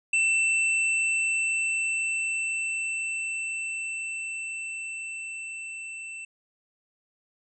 square tone with level ramp, 2674 Hz, E7, 24 cents sharp, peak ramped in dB -21 to -37 dBFS, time 0.13-6.25 s, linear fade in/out 5 ms, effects resampled to 24000 Hz

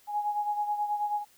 sine beating tone pair, 830.6 / 839.9 Hz, G#5 / G#5, 0 / +19 cents, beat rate 9.3 Hz, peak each -28 / -35 dBFS, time 0.07-1.25 s, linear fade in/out 50 ms, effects white hiss -61 dBFS RMS until 1.37 s

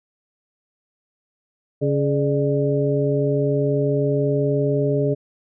harmonic tone with a mistuned harmonic, 140.3 Hz, C#3, 21 cents sharp, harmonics 1 / 2 / 3 / 4, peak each -21 / -25 / -21 / -25 dBFS, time 1.81-5.15 s, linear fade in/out 20 ms, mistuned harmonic 4, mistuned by +97 cents, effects none

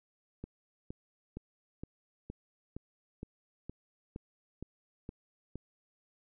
click train, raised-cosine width 3 ms, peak -28 dBFS, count 12, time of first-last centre 0.44-5.556 s, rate 2.15 Hz, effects none

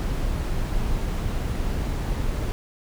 brown noise, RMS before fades -25 dBFS, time 0-2.52 s, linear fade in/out 0 ms, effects none

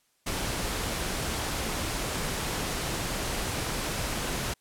pink noise, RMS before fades -31 dBFS, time 0.26-4.54 s, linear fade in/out 10 ms, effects white hiss -70 dBFS RMS until 4.6 s + low-pass 12000 Hz 12 dB/octave

